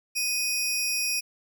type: tone pair together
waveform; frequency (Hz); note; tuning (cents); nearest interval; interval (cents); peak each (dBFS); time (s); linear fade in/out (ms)
sawtooth; 2489 / 5588; D#7 / F8; 0 / 0; octave + major second; 1400; -25; 0.15-1.21; 20
effects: none

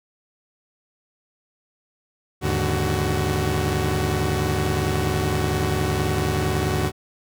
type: tone cluster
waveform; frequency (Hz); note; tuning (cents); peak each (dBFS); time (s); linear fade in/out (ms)
sawtooth; 78.3 / 102.7 / 145.9 / 373.7; D#2 / G#2 / D3 / F#4; +11 / -19 / -11 / +17; -22; 2.41-6.92; 50
effects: none

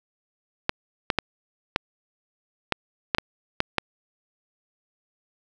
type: clicks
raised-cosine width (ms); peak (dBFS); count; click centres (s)
0.3; -4; 9; 0.694 / 1.102 / 1.187 / 1.761 / 2.723 / 3.148 / 3.184 / 3.604 / 3.783
effects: none

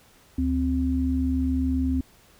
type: tone pair together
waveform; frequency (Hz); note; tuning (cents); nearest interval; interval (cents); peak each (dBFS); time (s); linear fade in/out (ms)
sine; 73.42 / 260.6; D2 / C4; 0 / -7; octave + minor seventh; 2193; -25 / -23; 0.38-2.01; 5
effects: pink hiss -56 dBFS RMS until 2.39 s

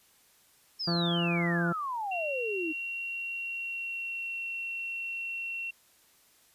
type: exponential sweep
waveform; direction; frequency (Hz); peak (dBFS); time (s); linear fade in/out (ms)
sine; down; 5370 to 302.5; -31; 0.79-2.73; 20
type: harmonic tone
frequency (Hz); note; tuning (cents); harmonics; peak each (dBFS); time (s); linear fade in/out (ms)
171.2; F3; -34; 1 / 2 / 3 / 4 / 5 / 6 / 7 / 8 / 9 / 10; -28 / -34 / -40 / -38 / -45 / -47 / -42 / -43 / -48 / -48; 0.87-1.73; 10
type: tone with pitch glide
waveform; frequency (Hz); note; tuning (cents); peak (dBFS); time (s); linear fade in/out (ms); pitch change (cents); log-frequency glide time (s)
sine; 2743 to 2724; F7 to F7; -32 to -44; -33; 2.11-5.71; 10; -12; 3.4-4.4
effects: white hiss -63 dBFS RMS until 6.54 s + resampled to 32000 Hz

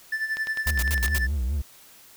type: tone with tremolo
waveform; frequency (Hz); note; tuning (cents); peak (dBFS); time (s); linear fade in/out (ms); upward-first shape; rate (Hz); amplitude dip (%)
triangle; 1760; A6; 0; -21; 0.12-1.27; 5; sine; 11; 70
type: click train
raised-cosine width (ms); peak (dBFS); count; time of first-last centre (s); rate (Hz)
0.2; -18; 8; 0.37-1.081; 9.85
type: tone with vibrato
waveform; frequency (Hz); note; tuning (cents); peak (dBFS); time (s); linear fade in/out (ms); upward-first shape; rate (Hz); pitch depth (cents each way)
triangle; 67.1; C2; +44; -21; 0.66-1.62; 10; triangle; 4.8; 240
type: noise bursts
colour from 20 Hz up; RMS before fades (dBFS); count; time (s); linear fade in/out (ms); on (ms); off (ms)
white; -29; 5; 0.67-1.182; 0; 36; 83
effects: white hiss -51 dBFS RMS until 2.16 s

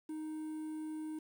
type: tone with quantisation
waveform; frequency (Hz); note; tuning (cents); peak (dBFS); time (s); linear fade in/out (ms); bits
triangle; 311.1; D#4; 0; -37; 0.09-1.19; 5; 10
effects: none

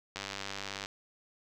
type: click train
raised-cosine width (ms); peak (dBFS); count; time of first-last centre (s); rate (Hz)
0.2; -20; 70; 0.16-0.859; 98.7
effects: none

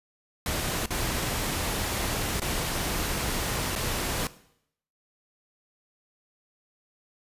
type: noise with dropouts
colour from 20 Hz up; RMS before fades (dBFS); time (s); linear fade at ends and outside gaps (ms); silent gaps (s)
pink; -29; 0.46-4.27; 1; 0.859-0.906 / 2.398-2.418 / 3.753-3.76
effects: noise-tail reverb RT60 0.7 s tail -17 dB re dry + resampled to 32000 Hz

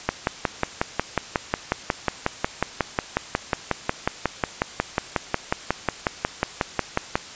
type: click train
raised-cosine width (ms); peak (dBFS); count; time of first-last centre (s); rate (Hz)
0.5; -4; 40; 0.09-7.155; 5.52
effects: white hiss -39 dBFS RMS until 7.35 s + resampled to 16000 Hz

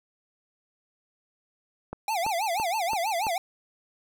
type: click train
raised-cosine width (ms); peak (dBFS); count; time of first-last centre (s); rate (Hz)
1; -20; 5; 1.93-3.268; 2.99
type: tone with vibrato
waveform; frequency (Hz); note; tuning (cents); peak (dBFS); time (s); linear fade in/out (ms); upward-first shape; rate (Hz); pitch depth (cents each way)
square; 775; G5; -20; -26; 2.08-3.38; 2; sine; 6.2; 260
effects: none

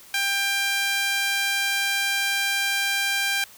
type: tone with high-pass filter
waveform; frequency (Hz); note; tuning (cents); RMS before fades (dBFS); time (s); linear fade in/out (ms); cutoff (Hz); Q
sawtooth; 794; G5; +22; -24; 0.14-3.44; 2; 1900; 1.4
effects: white hiss -48 dBFS RMS until 3.57 s

